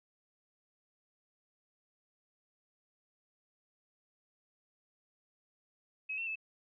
sine tone with pitch steps, 2557 / 2704 / 2617 Hz, D#7 / E7 / E7, +47 / +43 / -13 cents, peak -35 dBFS, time 6.09-6.357 s, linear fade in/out 10 ms, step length 89 ms, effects none

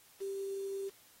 sine tone with quantisation, 392 Hz, G4, in tune, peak -36 dBFS, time 0.2-0.9 s, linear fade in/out 20 ms, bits 9, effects white hiss -62 dBFS RMS until 1.2 s + AAC 48 kbps

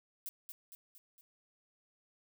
violet noise with echo, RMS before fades -42 dBFS, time 0.26-0.29 s, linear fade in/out 0 ms, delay 230 ms, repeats 4, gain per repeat -5 dB, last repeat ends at 1.21 s, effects none

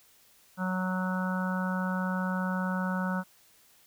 harmonic tone, 185 Hz, F#3, in tune, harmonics 1 / 3 / 4 / 5 / 6 / 7 / 8, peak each -29 / -39 / -45 / -38 / -45 / -39 / -37 dBFS, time 0.57-3.24 s, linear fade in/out 50 ms, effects white hiss -61 dBFS RMS until 3.86 s

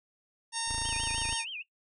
harmonic tone, 918 Hz, A#5, 27 cents flat, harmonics 1 / 2 / 3 / 4 / 5 / 6 / 7 / 9 / 10, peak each -38 / -42 / -43 / -40 / -43 / -39 / -41 / -41 / -38 dBFS, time 0.52-1.45 s, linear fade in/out 50 ms
15% pulse tone, 27.5 Hz, A0, in tune, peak -32 dBFS, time 0.67-1.35 s, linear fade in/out 20 ms
sine tone with vibrato, 2779 Hz, F7, 9 cents flat, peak -36 dBFS, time 0.84-1.63 s, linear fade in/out 20 ms, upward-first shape sine, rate 6.4 Hz, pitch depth 240 cents each way
effects noise-tail reverb RT60 0.1 s tail -18 dB re dry

